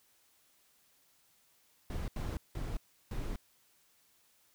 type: noise bursts at uneven times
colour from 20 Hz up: brown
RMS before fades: -37 dBFS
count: 4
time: 1.9-2.08 / 2.16-2.37 / 2.55-2.77 / 3.11-3.36 s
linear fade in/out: 2 ms
effects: white hiss -69 dBFS RMS until 4.54 s